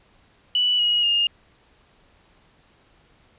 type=tone with pitch steps; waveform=sine; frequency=2960 / 2896 / 2833 Hz; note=F#7 / F#7 / F7; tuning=0 / -38 / +24 cents; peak=-17 dBFS; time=0.55-1.27 s; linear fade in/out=2 ms; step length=240 ms; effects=pink hiss -58 dBFS RMS until 3.38 s + resampled to 8000 Hz